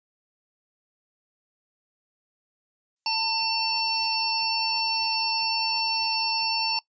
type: noise with exponential growth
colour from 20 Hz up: violet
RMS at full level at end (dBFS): -41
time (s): 2.96-4.07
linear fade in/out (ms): 5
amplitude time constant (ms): 240
type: harmonic tone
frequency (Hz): 899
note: A5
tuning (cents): +37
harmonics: 1 / 3 / 5 / 6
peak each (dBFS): -28 / -31 / -28 / -29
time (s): 3.06-6.79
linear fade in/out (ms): 2
effects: noise-tail reverb RT60 0.1 s tail -22 dB re dry + resampled to 16000 Hz